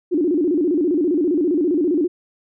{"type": "tone with vibrato", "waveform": "sine", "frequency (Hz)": 324.1, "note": "E4", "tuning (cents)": -29, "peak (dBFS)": -15, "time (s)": [0.11, 2.08], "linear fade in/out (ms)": 20, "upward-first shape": "square", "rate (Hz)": 15, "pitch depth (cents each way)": 170, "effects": []}